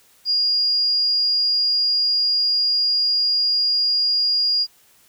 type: tone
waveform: sine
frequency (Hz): 4843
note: D#8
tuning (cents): -48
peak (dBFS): -16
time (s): 0.25-4.67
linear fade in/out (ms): 50
effects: white hiss -55 dBFS RMS until 5.08 s